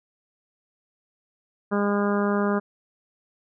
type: harmonic tone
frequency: 203.4 Hz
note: G#3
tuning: 36 cents flat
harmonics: 1 / 2 / 3 / 4 / 5 / 6 / 7 / 8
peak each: -23 / -26 / -30 / -35 / -33 / -32 / -34 / -38 dBFS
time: 1.71-2.6 s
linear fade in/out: 20 ms
effects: none